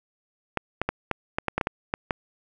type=clicks; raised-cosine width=0.5 ms; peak=-9 dBFS; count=11; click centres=0.573 / 0.816 / 0.89 / 1.113 / 1.385 / 1.483 / 1.58 / 1.612 / 1.671 / 1.939 / 2.108 s; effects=none